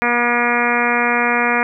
harmonic tone, 240 Hz, B3, 49 cents flat, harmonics 1 / 2 / 3 / 4 / 5 / 6 / 7 / 8 / 9 / 10, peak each -23 / -23 / -23 / -23 / -23 / -23 / -23 / -23 / -23 / -23 dBFS, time 0.02-1.63 s, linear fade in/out 0 ms, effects none

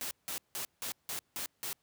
white noise bursts, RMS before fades -38 dBFS, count 7, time 0.01-1.73 s, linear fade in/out 0 ms, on 100 ms, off 170 ms, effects pink hiss -75 dBFS RMS until 1.82 s + high-pass 80 Hz 12 dB/octave

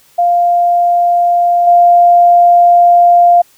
sine tone with level steps, 698.5 Hz, F5, in tune, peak -7 / -3 dBFS, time 0.18-3.42 s, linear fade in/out 10 ms, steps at 1.67 s, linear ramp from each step 5 ms, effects white hiss -48 dBFS RMS until 3.57 s

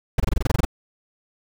brown noise bursts, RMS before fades -17 dBFS, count 11, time 0.18-0.651 s, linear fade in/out 5 ms, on 21 ms, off 24 ms, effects none

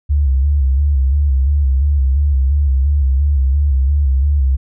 sine tone with vibrato, 69.3 Hz, C#2, in tune, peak -10 dBFS, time 0.09-4.57 s, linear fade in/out 20 ms, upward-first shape square, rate 2.9 Hz, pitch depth 75 cents each way, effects none

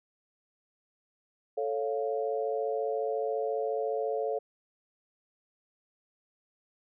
sine chord, A augmented, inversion none, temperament equal, 440 / 554.4 / 698.5 Hz, A4 / C#5 / E#5, 0 / 0 / 0 cents, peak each -31 / -33 / -35 dBFS, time 1.57-4.39 s, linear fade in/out 10 ms, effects none

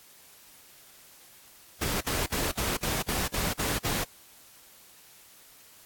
pink noise bursts, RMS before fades -29 dBFS, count 9, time 1.81-4.042 s, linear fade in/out 10 ms, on 200 ms, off 54 ms, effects white hiss -54 dBFS RMS until 5.85 s + AAC 64 kbps

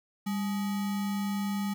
sine tone with sample-and-hold, 200 Hz, G3, 35 cents sharp, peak -28 dBFS, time 0.26-1.74 s, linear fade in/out 10 ms, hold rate 1050 Hz, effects none

